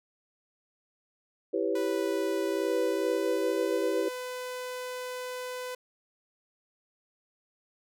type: chord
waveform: sine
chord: C# half-diminished seventh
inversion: first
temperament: equal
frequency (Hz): 329.6 / 392 / 493.9 / 554.4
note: E4 / G4 / B4 / C#5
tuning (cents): 0 / 0 / 0 / 0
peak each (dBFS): -32 / -30 / -31 / -34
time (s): 1.53-4.09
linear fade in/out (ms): 10
type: tone with pitch glide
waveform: sawtooth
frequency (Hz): 494.1 to 502.4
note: B4 to B4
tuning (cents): +1 to +30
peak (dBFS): -31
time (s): 1.75-5.75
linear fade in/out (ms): 5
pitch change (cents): +29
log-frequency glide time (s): 2.43-3.79
effects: none